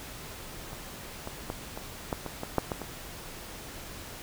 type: clicks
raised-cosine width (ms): 1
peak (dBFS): -28 / -21 / -18 / -23 / -15 / -21 / -19 / -9 / -16 / -22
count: 10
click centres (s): 0.731 / 1.274 / 1.501 / 1.775 / 2.128 / 2.263 / 2.434 / 2.583 / 2.718 / 2.817
effects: pink hiss -43 dBFS RMS until 4.22 s